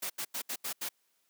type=noise bursts at uneven times; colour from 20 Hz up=white; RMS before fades=-36 dBFS; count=6; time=0.02-0.1 / 0.18-0.25 / 0.34-0.42 / 0.49-0.56 / 0.64-0.73 / 0.81-0.89 s; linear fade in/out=10 ms; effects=white hiss -74 dBFS RMS until 1.29 s + high-pass 200 Hz 12 dB/octave